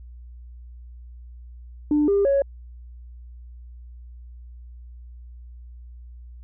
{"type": "tone with pitch steps", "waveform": "sine", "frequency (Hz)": [297.4, 400.5, 555], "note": ["D4", "G4", "C#5"], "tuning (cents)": [22, 37, 2], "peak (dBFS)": -15, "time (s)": [1.91, 2.42], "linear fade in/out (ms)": 2, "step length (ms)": 170, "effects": ["tanh soft clip ceiling -13 dBFS", "added 60 Hz sine -39 dBFS peak until 6.43 s"]}